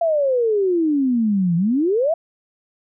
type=exponential two-way sweep; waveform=sine; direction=down then up; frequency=688 to 164.81 to 688 Hz; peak=-15 dBFS; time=0.01-2.14 s; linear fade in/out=5 ms; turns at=1.56 s; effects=none